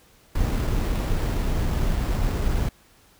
brown noise with sample-and-hold, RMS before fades -23 dBFS, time 0.35-2.69 s, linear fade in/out 5 ms, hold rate 6300 Hz, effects pink hiss -56 dBFS RMS until 3.19 s

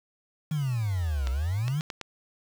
sine exponential two-way sweep, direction down then up, 160 to 62 to 160 Hz, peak -25 dBFS, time 0.51-1.81 s, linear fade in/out 5 ms, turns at 1.3 s
clicks, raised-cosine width 0.2 ms, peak -17 dBFS, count 5, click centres 1.272 / 1.681 / 1.809 / 1.902 / 2.013 s
effects 7-bit

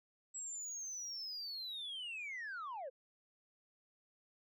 sine linear sweep, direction down, 7760 to 482.9 Hz, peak -40 dBFS, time 0.34-2.9 s, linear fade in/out 20 ms, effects tanh soft clip ceiling -40 dBFS

